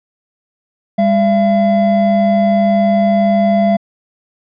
triangle tone pair together, 201.3 / 677 Hz, G3 / E5, +46 / +46 cents, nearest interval octave + major sixth, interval 2100 cents, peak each -10 dBFS, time 0.98-3.77 s, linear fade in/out 10 ms, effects resampled to 11025 Hz

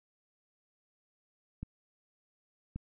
clicks, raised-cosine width 5 ms, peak -26 dBFS, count 2, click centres 1.63 / 2.76 s, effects none

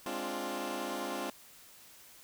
15% pulse chord, D half-diminished seventh, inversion second, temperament equal with one note detuned, 207.7 / 264.5 / 293.7 / 349.2 Hz, Ab3 / C4 / D4 / F4, 0 / +19 / 0 / 0 cents, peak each -37 / -34 / -36 / -33 dBFS, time 0.06-1.3 s, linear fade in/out 2 ms, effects white hiss -56 dBFS RMS until 2.23 s

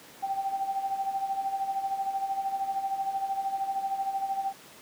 sine tone with tremolo, 781 Hz, G5, 7 cents flat, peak -25 dBFS, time 0.22-4.53 s, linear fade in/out 20 ms, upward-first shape sine, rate 13 Hz, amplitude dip 65%, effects pink hiss -50 dBFS RMS until 4.81 s + high-pass 200 Hz 12 dB/octave

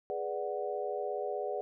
sine chord, G# half-diminished seventh, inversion none, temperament equal with one note detuned, 415.3 / 491.9 / 587.3 / 740 Hz, G#4 / B4 / D5 / F#5, 0 / -7 / 0 / 0 cents, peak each -37 / -39 / -38 / -39 dBFS, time 0.1-1.61 s, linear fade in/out 0 ms, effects none

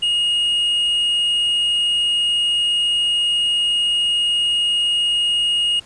triangle tone, 2867 Hz, F7, 45 cents sharp, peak -14 dBFS, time 0.02-5.8 s, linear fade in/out 10 ms, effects pink hiss -46 dBFS RMS until 5.85 s + resampled to 22050 Hz

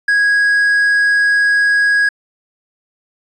triangle tone, 1654 Hz, G#6, 8 cents flat, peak -8 dBFS, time 0.08-2.09 s, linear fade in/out 5 ms, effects resampled to 24000 Hz

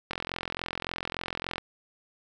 click train, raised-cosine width 0.3 ms, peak -15 dBFS, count 65, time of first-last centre 0.11-1.581 s, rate 43.5 Hz, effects none

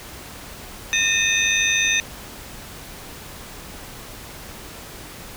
sine tone cluster, 1821 / 2487 / 2587 / 3644 / 6100 Hz, A#6 / D#7 / E7 / A#7 / G8, -41 / -1 / -33 / -40 / -48 cents, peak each -23 dBFS, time 0.93-2 s, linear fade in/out 0 ms, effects tanh soft clip ceiling -7 dBFS + pink hiss -38 dBFS RMS until 5.36 s

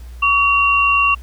sine tone pair together, 1134.7 / 2754 Hz, C#6 / F7, +40 / -25 cents, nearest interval octave + minor third, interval 1535 cents, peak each -14 dBFS, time 0.22-1.15 s, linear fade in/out 10 ms, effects added 60 Hz sine -31 dBFS peak until 1.22 s + pink hiss -49 dBFS RMS until 1.22 s

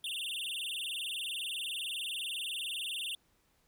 square tone with vibrato, 3136 Hz, G7, in tune, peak -36 dBFS, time 0.04-3.15 s, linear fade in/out 2 ms, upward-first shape sine, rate 20 Hz, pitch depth 260 cents each way, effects pink hiss -72 dBFS RMS until 3.67 s

